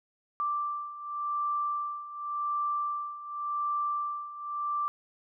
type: beating tone pair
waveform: sine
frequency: 1174.7 / 1175.59 Hz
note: D6 / D6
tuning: 0 / +1 cents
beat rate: 0.89 Hz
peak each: -35 / -31 dBFS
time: 0.4-4.88 s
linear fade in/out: 0 ms
effects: none